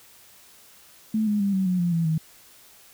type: tone with pitch steps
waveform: sine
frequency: 218 / 208.4 / 199.22 / 190.44 / 182.05 / 174.03 / 166.36 / 159.03 Hz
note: A3 / G#3 / G3 / G3 / F#3 / F3 / E3 / D#3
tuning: -16 / +6 / +28 / -50 / -28 / -6 / +16 / +38 cents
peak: -20 dBFS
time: 1.14-2.18 s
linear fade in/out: 5 ms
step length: 130 ms
effects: white hiss -52 dBFS RMS until 2.93 s